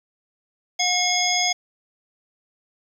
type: harmonic tone with a mistuned harmonic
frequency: 721 Hz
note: F#5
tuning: 45 cents flat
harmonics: 1 / 3 / 5 / 7 / 9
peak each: -25 / -25 / -25 / -25 / -25 dBFS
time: 0.79-1.53 s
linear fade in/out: 10 ms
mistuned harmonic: 5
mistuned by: -120 cents
effects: 8-bit